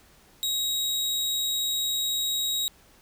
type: tone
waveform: sawtooth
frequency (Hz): 3806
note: A#7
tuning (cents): +35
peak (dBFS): -22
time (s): 0.43-2.68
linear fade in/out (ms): 0
effects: pink hiss -57 dBFS RMS until 3.01 s